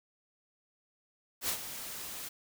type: noise with ADSR envelope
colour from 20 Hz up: white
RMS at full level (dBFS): -31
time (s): 1.41-2.29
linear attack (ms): 76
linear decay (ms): 85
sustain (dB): -11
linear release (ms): 9
effects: none

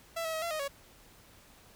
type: tone with pitch steps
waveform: sawtooth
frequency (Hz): 665 / 645 / 637 / 679 / 622 / 559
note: E5 / E5 / D#5 / F5 / D#5 / C#5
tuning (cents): +15 / -38 / +41 / -49 / -1 / +14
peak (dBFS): -29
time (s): 0.16-0.682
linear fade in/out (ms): 10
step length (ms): 87
effects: pink hiss -58 dBFS RMS until 1.75 s

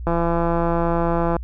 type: click train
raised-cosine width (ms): 1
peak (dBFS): -8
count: 220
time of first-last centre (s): 0.07-1.366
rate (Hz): 169
effects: added 60 Hz sine -28 dBFS peak until 1.43 s

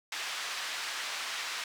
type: band-pass noise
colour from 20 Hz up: pink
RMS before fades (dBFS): -37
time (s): 0.12-1.64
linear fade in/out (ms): 2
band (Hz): 1400 to 5600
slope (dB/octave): 12
effects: none

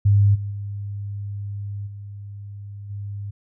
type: tone with level steps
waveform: sine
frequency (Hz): 101.2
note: G#2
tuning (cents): -44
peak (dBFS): -12 / -25 / -27 / -33 / -28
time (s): 0.05-3.31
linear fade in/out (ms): 10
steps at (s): 0.34 / 0.5 / 1.86 / 2.89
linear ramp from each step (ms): 20
effects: none

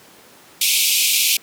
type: band-pass noise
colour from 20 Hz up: pink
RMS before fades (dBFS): -17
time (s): 0.61-1.37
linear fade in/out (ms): 5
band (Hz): 2300 to 16000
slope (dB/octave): 96
effects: pink hiss -46 dBFS RMS until 1.42 s + high-pass 200 Hz 12 dB/octave

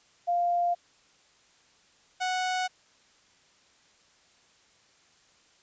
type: tone pair in turn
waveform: sine / sawtooth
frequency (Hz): 698.5 / 738.5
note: F5 / F#5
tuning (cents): 0 / -3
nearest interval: minor second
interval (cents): 97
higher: second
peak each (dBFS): -23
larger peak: neither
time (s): 0.27-0.75 / 2.2-2.68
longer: neither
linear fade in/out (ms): 20
effects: white hiss -62 dBFS RMS until 5.62 s + resampled to 16000 Hz

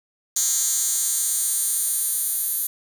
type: tone with high-pass filter sweep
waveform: 10% pulse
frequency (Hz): 264.2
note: C4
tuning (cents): +17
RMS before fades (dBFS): -23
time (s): 0.36-2.67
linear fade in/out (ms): 5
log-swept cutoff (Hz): 6900 to 11000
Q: 3
effects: none

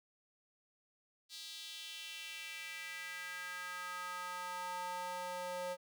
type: tone with high-pass filter sweep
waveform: square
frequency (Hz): 180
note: F#3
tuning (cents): -47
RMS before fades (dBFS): -44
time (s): 1.29-5.77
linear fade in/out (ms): 50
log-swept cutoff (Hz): 4100 to 590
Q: 3
effects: none

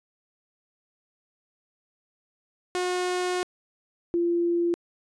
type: tone pair in turn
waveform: sawtooth / sine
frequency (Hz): 361.6 / 343.7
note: F#4 / F4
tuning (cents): -40 / -28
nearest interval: minor second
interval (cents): 88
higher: first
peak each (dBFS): -21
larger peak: neither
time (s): 2.75-3.43 / 4.14-4.74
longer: first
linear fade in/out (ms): 0
effects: resampled to 22050 Hz

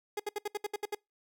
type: tone bursts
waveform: 30% pulse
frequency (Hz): 415.3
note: G#4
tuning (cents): 0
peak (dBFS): -29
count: 9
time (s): 0.17-0.949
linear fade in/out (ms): 5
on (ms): 27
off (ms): 67
effects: noise-tail reverb RT60 0.2 s tail -26 dB re dry

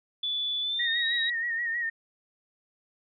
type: tone with pitch glide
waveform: sine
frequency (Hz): 3463 to 3820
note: A7 to A#7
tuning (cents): -28 to +42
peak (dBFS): -27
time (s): 0.23-1.3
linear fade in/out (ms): 5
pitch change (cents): +170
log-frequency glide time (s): 0.61-1.07
type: tone with vibrato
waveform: sine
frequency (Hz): 1869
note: A#6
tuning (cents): +4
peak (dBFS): -27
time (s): 0.79-1.9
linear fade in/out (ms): 10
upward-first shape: sine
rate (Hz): 6.3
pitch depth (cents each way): 54
effects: none

